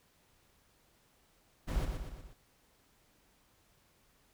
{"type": "noise with echo", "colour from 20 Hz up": "brown", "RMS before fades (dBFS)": -33, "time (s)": [1.67, 1.86], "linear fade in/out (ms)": 20, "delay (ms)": 120, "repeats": 4, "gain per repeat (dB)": -5, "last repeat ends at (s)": 2.34, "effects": ["pink hiss -69 dBFS RMS until 4.33 s"]}